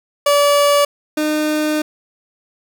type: tone pair in turn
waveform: 30% pulse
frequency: 576 / 305.1 Hz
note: D5 / D#4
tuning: -34 / -34 cents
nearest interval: major seventh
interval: 1100 cents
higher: first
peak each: -8 / -13 dBFS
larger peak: first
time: 0.26-0.85 / 1.17-1.82 s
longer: second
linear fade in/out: 5 ms
effects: none